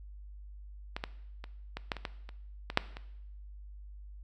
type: clicks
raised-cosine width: 0.3 ms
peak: -19 / -18 / -27 / -21 / -14 / -25 / -18 / -30 / -20 / -6 / -26 dBFS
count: 11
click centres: 0.965 / 1.039 / 1.441 / 1.77 / 1.918 / 1.967 / 2.052 / 2.291 / 2.701 / 2.774 / 2.969 s
effects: noise-tail reverb RT60 0.8 s tail -17 dB re dry + added 50 Hz sine -45 dBFS peak until 4.23 s